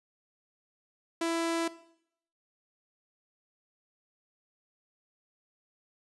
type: tone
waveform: sawtooth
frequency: 332.7 Hz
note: E4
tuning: 16 cents sharp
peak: -24 dBFS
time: 1.21-1.68 s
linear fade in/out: 5 ms
effects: noise-tail reverb RT60 0.7 s tail -17 dB re dry + resampled to 24000 Hz